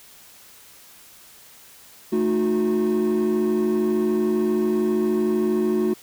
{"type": "chord", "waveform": "triangle", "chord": "D# diminished", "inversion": "second", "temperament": "equal with one note detuned", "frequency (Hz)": [220, 311.1, 364.1], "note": ["A3", "D#4", "F#4"], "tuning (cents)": [0, 0, -28], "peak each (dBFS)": [-20, -24, -18], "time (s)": [2.12, 5.94], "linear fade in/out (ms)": 10, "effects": ["tanh soft clip ceiling -12 dBFS", "white hiss -48 dBFS RMS until 6.02 s"]}